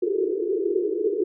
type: band-pass noise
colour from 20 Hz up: white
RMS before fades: -24 dBFS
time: 0.02-1.24 s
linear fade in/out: 5 ms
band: 340 to 440 Hz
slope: 96 dB/octave
effects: none